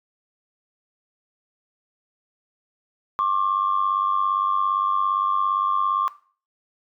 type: tone pair together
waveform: sine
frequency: 1074 / 1171.5 Hz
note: C6 / D6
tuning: +45 / -5 cents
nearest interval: major second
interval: 150 cents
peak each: -21 dBFS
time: 3.19-6.08 s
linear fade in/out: 0 ms
effects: noise-tail reverb RT60 0.4 s tail -17 dB re dry + tanh soft clip ceiling -12 dBFS